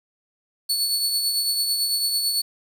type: tone with tremolo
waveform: sawtooth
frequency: 4435 Hz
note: C#8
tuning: in tune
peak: -16 dBFS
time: 0.69-2.42 s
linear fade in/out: 10 ms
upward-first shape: triangle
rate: 9 Hz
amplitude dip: 45%
effects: 8-bit